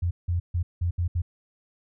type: tone bursts at uneven times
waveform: sine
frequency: 87.1 Hz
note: F2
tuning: 4 cents flat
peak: -22 dBFS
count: 6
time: 0.02-0.11 / 0.28-0.4 / 0.54-0.63 / 0.81-0.91 / 0.98-1.08 / 1.15-1.22 s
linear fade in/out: 10 ms
effects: none